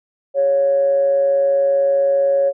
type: tone with amplitude modulation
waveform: sine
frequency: 554.4 Hz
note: C#5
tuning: in tune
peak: -10 dBFS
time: 0.34-2.53 s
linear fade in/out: 50 ms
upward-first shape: sine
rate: 151 Hz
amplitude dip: 40%
effects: tanh soft clip ceiling -6 dBFS